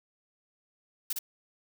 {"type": "noise with echo", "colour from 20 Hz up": "blue", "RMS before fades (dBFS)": -31, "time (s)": [1.1, 1.13], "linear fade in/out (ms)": 5, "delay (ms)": 59, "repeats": 1, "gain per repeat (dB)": -3, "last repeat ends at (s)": 1.189, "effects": []}